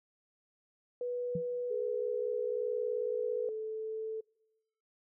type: tone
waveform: sine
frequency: 490 Hz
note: B4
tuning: 14 cents flat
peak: -33 dBFS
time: 1.01-3.49 s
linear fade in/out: 2 ms
type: tone with exponential decay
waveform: sine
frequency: 170 Hz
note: F3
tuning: 46 cents flat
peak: -30 dBFS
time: 1.35-1.45 s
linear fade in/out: 5 ms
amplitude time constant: 21 ms
type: tone with pitch glide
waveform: sine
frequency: 425.2 to 440.2 Hz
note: G#4 to A4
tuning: +41 to +1 cents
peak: -35 dBFS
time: 1.7-4.21 s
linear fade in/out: 10 ms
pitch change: +60 cents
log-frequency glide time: 2.2-4.07 s
effects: noise-tail reverb RT60 1.0 s tail -26 dB re dry